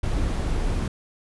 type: noise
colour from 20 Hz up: brown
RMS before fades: -24 dBFS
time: 0.03-0.88 s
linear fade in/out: 5 ms
effects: resampled to 24000 Hz